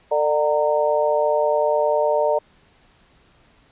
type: harmonic tone with a mistuned harmonic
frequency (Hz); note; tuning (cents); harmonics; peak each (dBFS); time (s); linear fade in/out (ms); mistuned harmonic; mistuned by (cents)
149.5; D3; +31; 3 / 4 / 5 / 6; -23 / -18 / -28 / -24; 0.11-2.39; 10; 6; +48
effects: pink hiss -56 dBFS RMS until 3.71 s + resampled to 8000 Hz